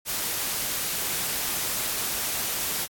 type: noise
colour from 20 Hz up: white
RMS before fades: -28 dBFS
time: 0.05-2.88 s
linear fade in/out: 50 ms
effects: AAC 64 kbps